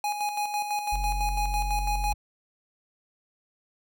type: tone with tremolo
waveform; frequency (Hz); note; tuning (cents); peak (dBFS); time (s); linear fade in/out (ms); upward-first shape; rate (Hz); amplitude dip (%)
square; 830.6; G#5; 0; -26; 0.04-2.13; 2; square; 6; 50
type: tone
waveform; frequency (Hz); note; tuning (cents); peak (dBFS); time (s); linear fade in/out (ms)
triangle; 46.25; F#1; 0; -25; 0.92-2.14; 10
effects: none